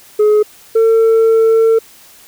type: tone pair in turn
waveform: sine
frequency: 422.8 / 449.8 Hz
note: G#4 / A4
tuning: +31 / +38 cents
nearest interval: minor second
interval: 107 cents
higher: second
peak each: -4 dBFS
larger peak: neither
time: 0.19-0.43 / 0.75-1.79 s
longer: second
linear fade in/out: 10 ms
effects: tanh soft clip ceiling -6 dBFS + white hiss -42 dBFS RMS until 2.27 s